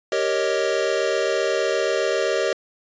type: chord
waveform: square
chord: Eb dominant seventh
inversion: first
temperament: equal with one note detuned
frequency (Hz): 392 / 467.5 / 554.4 / 622.3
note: G4 / Bb4 / Db5 / Eb5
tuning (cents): 0 / +5 / 0 / 0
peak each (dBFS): -26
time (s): 0.12-2.53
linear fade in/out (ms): 2
effects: resampled to 16000 Hz